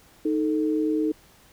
sine tone pair together, 311.1 / 440 Hz, D#4 / A4, 0 / 0 cents, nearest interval tritone, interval 600 cents, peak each -22 / -27 dBFS, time 0.25-1.12 s, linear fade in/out 5 ms, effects pink hiss -55 dBFS RMS until 1.52 s

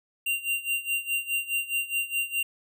square tone with tremolo, 2773 Hz, F7, 13 cents flat, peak -24 dBFS, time 0.26-2.43 s, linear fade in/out 5 ms, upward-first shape sine, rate 4.8 Hz, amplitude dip 85%, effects none

